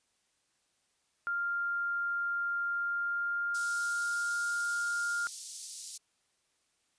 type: tone with pitch glide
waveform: sine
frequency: 1396.9 to 1407.4 Hz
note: F6 to F6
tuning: 0 to +13 cents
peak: -30 dBFS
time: 1.27-5.27 s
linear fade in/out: 0 ms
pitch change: +13 cents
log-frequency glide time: 2.66-4.44 s
type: high-pass noise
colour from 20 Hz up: pink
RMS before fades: -42 dBFS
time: 3.54-5.98 s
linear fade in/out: 10 ms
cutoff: 4900 Hz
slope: 24 dB/octave
effects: white hiss -75 dBFS RMS until 6.98 s + resampled to 22050 Hz